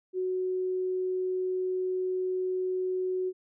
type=tone; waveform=sine; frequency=370 Hz; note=F#4; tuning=in tune; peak=-27 dBFS; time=0.13-3.33 s; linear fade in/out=50 ms; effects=none